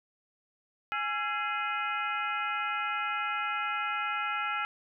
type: harmonic tone with a mistuned harmonic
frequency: 416.6 Hz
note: G#4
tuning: 5 cents sharp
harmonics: 2 / 3 / 4 / 5 / 6 / 7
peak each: -37 / -32 / -40 / -39 / -37 / -43 dBFS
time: 0.92-4.65 s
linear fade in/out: 0 ms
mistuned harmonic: 3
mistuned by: +140 cents
effects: none